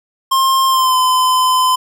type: tone with pitch glide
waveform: square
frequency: 1062 to 1021.7 Hz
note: C6 to C6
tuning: +25 to -42 cents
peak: -11 dBFS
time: 0.31-1.76 s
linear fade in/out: 10 ms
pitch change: -67 cents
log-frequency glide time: 0.67-0.96 s
effects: none